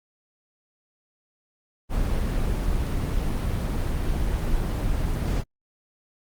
brown noise, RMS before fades -24 dBFS, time 1.89-5.44 s, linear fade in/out 50 ms, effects Opus 24 kbps

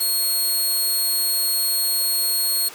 10% pulse tone, 4300 Hz, C8, 47 cents sharp, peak -12 dBFS, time 0-2.69 s, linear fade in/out 10 ms, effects pink hiss -38 dBFS RMS until 2.74 s + high-pass 400 Hz 12 dB/octave

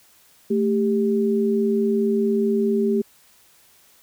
sine tone pair together, 220.7 / 396.1 Hz, A3 / G4, +5 / +18 cents, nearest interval minor seventh, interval 1013 cents, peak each -20 dBFS, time 0.5-3.02 s, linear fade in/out 10 ms, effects white hiss -55 dBFS RMS until 4.02 s

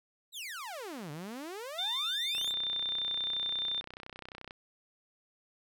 sawtooth exponential two-way sweep, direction down then up, 4060 to 140.8 to 4060 Hz, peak -36 dBFS, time 0.32-2.54 s, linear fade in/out 50 ms, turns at 1.11 s
sine tone, 3587 Hz, A7, 33 cents sharp, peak -31 dBFS, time 1.78-3.81 s, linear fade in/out 10 ms
click train, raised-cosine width 0.3 ms, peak -28 dBFS, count 69, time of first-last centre 2.35-4.509 s, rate 31.5 Hz
effects none

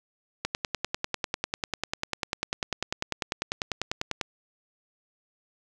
click train, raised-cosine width 0.2 ms, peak -10 dBFS, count 39, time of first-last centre 0.45-4.212 s, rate 10.1 Hz, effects none

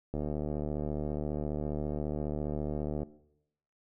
click train, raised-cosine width 2 ms, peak -21 dBFS, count 217, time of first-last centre 0.14-3.032 s, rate 74.7 Hz, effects noise-tail reverb RT60 0.8 s tail -19 dB re dry

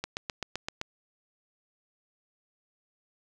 click train, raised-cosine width 0.2 ms, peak -15 dBFS, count 7, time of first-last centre 0.04-0.814 s, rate 7.75 Hz, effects none

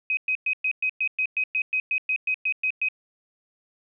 sine tone bursts, 2523 Hz, D#7, 23 cents sharp, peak -21 dBFS, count 16, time 0.1-2.886 s, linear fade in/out 2 ms, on 71 ms, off 110 ms, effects none

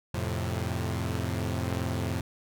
sawtooth chord, F major, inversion none, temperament equal, 87.31 / 110 / 130.81 Hz, F2 / A2 / C3, 0 / 0 / 0 cents, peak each -28 / -29 / -31 dBFS, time 0.14-2.21 s, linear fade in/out 5 ms, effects none

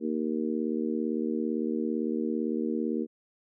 harmonic tone, 77.78 Hz, D#2, in tune, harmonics 3 / 4 / 5 / 6, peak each -30 / -32 / -34 / -36 dBFS, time 0-3.07 s, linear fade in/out 50 ms, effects none

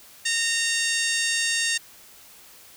harmonic tone, 921 Hz, A#5, 21 cents flat, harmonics 2 / 3 / 4 / 5 / 6 / 7 / 8 / 9 / 10, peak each -27 / -29 / -30 / -31 / -32 / -32 / -33 / -34 / -34 dBFS, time 0.25-1.78 s, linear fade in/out 10 ms, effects white hiss -49 dBFS RMS until 2.76 s

